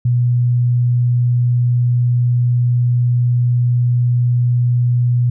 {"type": "tone", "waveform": "sine", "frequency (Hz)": 122, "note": "B2", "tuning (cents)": -21, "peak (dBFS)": -11, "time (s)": [0.05, 5.3], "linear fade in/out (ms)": 5, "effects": []}